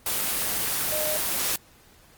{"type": "tone in noise", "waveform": "sine", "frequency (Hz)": 611, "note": "D#5", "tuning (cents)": -32, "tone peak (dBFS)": -28, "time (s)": [0.92, 1.17], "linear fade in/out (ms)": 2, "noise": "white", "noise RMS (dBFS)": -26, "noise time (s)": [0.06, 1.56], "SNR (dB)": -5, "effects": ["pink hiss -55 dBFS RMS until 2.17 s", "Opus 24 kbps"]}